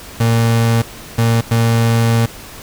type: tone bursts at uneven times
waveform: 35% pulse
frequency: 115.2 Hz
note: A#2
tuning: 20 cents flat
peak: -9 dBFS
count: 3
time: 0.2-0.82 / 1.18-1.41 / 1.51-2.26 s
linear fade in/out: 5 ms
effects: pink hiss -34 dBFS RMS until 2.62 s